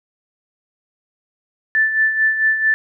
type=tone with tremolo; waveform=sine; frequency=1760 Hz; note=A6; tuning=in tune; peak=-11 dBFS; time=1.75-2.74 s; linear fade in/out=0 ms; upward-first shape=sine; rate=4.5 Hz; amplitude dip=60%; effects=none